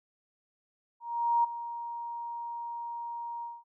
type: tone with ADSR envelope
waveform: sine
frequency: 940 Hz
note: A#5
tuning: 14 cents sharp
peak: -21 dBFS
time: 1-3.64 s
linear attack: 440 ms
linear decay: 11 ms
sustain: -14 dB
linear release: 210 ms
effects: none